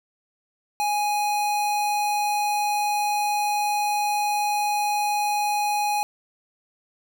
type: tone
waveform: square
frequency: 830.6 Hz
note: G#5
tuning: in tune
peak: -22 dBFS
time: 0.8-6.03 s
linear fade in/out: 0 ms
effects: none